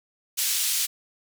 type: band-pass noise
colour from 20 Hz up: white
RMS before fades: -25 dBFS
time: 0.37-0.87 s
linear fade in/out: 20 ms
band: 2800 to 13000 Hz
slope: 12 dB/octave
effects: none